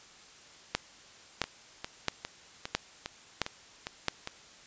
two click trains, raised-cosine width 0.2 ms, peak -18 / -9 dBFS, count 8 / 6, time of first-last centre 1.44-4.274 / 0.75-4.083 s, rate 2.47 / 1.5 Hz, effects white hiss -54 dBFS RMS until 4.66 s + resampled to 16000 Hz

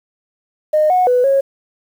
sine tone with pitch steps, 613 / 732 / 496.1 / 547 Hz, D#5 / F#5 / B4 / C#5, -26 / -19 / +8 / -23 cents, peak -9 dBFS, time 0.73-1.41 s, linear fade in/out 10 ms, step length 170 ms, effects tanh soft clip ceiling -5 dBFS + 7-bit

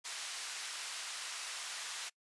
white band-pass noise, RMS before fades -43 dBFS, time 0.04-2.1 s, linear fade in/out 20 ms, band 1000 to 7000 Hz, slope 12 dB/octave, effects noise-tail reverb RT60 0.1 s tail -24 dB re dry + resampled to 24000 Hz

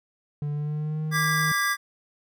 triangle tone with pitch glide, 146.8 to 155.26 Hz, D3 to D#3, 0 to -3 cents, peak -24 dBFS, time 0.42-1.52 s, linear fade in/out 2 ms, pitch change +97 cents, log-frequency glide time 0.52-1.02 s
square chord, G# diminished, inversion second, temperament equal with one note detuned, 1174.7 / 1632.7 / 1975.5 Hz, D6 / G#6 / B6, 0 / -30 / 0 cents, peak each -28 / -26 / -29 dBFS, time 1.11-1.77 s, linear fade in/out 50 ms
effects none

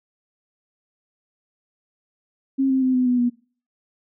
sine tone with pitch steps, 269.1 / 263.6 / 258.1 / 252.8 / 247.6 / 242.5 Hz, C4 / C4 / C4 / B3 / B3 / B3, +49 / +13 / -23 / +41 / +5 / -31 cents, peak -16 dBFS, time 2.58-3.3 s, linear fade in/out 20 ms, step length 120 ms, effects noise-tail reverb RT60 0.4 s tail -21 dB re dry

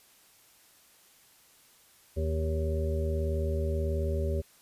harmonic tone with a mistuned harmonic, 78.5 Hz, D#2, 16 cents sharp, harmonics 1 / 2 / 3 / 5 / 6 / 7, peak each -28 / -40 / -40 / -35 / -45 / -37 dBFS, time 2.16-4.42 s, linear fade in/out 20 ms, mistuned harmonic 7, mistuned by +27 cents, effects white hiss -60 dBFS RMS until 4.61 s + resampled to 32000 Hz

